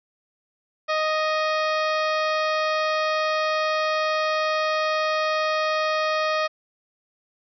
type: harmonic tone with a mistuned harmonic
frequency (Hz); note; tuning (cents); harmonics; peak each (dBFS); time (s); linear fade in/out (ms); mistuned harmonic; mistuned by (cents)
622.3; D#5; 0; 1 / 2 / 3 / 4 / 5 / 6 / 7 / 8 / 9; -24 / -25 / -30 / -32 / -38 / -39 / -37 / -40 / -43; 0.88-6.48; 20; 5; +70
effects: none